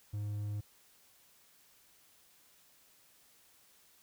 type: tone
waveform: triangle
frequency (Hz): 103.83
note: G#2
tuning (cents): 0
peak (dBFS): -33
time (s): 0.13-0.61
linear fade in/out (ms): 10
effects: white hiss -65 dBFS RMS until 4.02 s